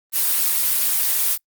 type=noise; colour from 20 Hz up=blue; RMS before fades=-19 dBFS; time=0.12-1.38 s; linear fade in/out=50 ms; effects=noise-tail reverb RT60 0.1 s tail -25 dB re dry + Opus 32 kbps